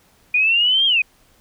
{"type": "linear two-way sweep", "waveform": "sine", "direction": "up then down", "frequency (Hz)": [2429, 3253, 2429], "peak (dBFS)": -13, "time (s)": [0.34, 1.02], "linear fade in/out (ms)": 5, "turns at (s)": 0.86, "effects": ["pink hiss -56 dBFS RMS until 1.4 s"]}